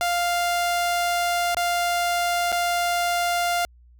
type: tone with dropouts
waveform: sawtooth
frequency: 698.5 Hz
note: F5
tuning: in tune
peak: -17 dBFS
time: 0.01-3.65 s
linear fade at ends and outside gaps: 0 ms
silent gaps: 1.546-1.569 / 2.519-2.526 s
effects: added 60 Hz sine -49 dBFS peak until 3.99 s